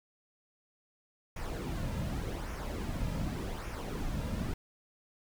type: noise with flanger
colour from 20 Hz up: brown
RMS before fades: -36 dBFS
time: 1.36-4.54 s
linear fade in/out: 5 ms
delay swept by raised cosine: 0.24 to 2.74 ms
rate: 0.86 Hz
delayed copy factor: -0.55
effects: none